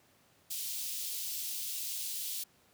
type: high-pass noise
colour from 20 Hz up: white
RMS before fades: -38 dBFS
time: 0.5-2.44 s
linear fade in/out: 10 ms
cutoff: 3000 Hz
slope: 24 dB/octave
effects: pink hiss -66 dBFS RMS until 2.73 s + high-pass 100 Hz 12 dB/octave